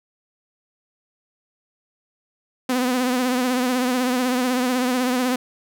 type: tone with vibrato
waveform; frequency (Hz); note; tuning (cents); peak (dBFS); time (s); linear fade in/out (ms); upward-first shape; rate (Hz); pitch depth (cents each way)
sawtooth; 251.7; B3; +33; -15; 2.69-5.36; 5; triangle; 16; 64
effects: none